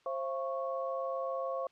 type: tone cluster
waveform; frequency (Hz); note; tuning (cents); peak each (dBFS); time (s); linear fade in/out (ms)
sine; 531 / 678 / 1105; C5 / E5 / C#6; +25 / +49 / -6; -35 / -39 / -39; 0.06-1.67; 2
effects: white hiss -68 dBFS RMS until 1.71 s + low-pass 4000 Hz 12 dB/octave